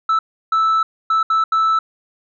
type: tone bursts at uneven times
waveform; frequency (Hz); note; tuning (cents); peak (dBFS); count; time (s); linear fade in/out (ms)
sine; 1315; E6; -5; -10; 5; 0.09-0.19 / 0.52-0.83 / 1.1-1.23 / 1.3-1.44 / 1.52-1.79; 5
effects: tanh soft clip ceiling -12 dBFS